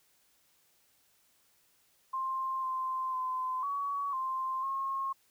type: tone with pitch steps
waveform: sine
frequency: 1054 / 1042 / 1028 / 1127 / 1048 / 1081 Hz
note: C6 / C6 / C6 / C#6 / C6 / C#6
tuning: +12 / -7 / -31 / +28 / +2 / -44 cents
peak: -31 dBFS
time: 2.13-5.13 s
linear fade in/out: 10 ms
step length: 500 ms
effects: white hiss -69 dBFS RMS until 5.3 s